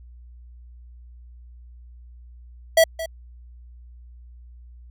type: tone with echo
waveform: square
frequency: 653 Hz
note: E5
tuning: 17 cents flat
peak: -12 dBFS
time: 2.77-2.84 s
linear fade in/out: 5 ms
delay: 220 ms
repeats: 1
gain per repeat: -15 dB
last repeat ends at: 3.06 s
effects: added 60 Hz sine -42 dBFS peak until 4.9 s